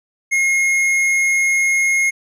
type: tone with hard clipping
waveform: sine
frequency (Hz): 2152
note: C7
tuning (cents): +48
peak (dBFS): -15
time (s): 0.31-2.11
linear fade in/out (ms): 20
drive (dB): 9
effects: none